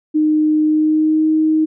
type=tone with pitch glide; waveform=sine; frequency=307.2 to 313.1 Hz; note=D#4 to D#4; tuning=-22 to +11 cents; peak=-11 dBFS; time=0.14-1.66 s; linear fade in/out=20 ms; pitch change=+33 cents; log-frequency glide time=0.63-1.27 s; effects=none